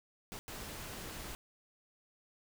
pink noise bursts at uneven times, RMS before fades -45 dBFS, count 2, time 0.32-0.39 / 0.48-1.35 s, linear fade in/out 0 ms, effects none

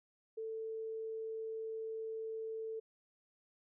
sine tone, 444.2 Hz, A4, 16 cents sharp, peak -39 dBFS, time 0.37-2.8 s, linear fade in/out 10 ms, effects none

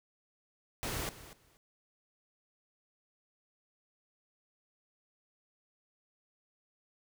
pink noise with echo, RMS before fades -37 dBFS, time 0.83-1.09 s, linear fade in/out 0 ms, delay 240 ms, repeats 2, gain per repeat -15 dB, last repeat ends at 1.57 s, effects none

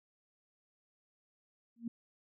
sine tone with exponential growth, 233.1 Hz, A#3, in tune, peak -32 dBFS, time 1.76-1.88 s, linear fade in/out 5 ms, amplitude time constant 26 ms, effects none

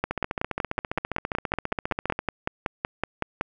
two click trains, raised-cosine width 0.5 ms, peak -9 / -12 dBFS, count 19 / 32, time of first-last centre 0.04-3.411 / 0.11-2.191 s, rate 5.34 / 14.9 Hz, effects none

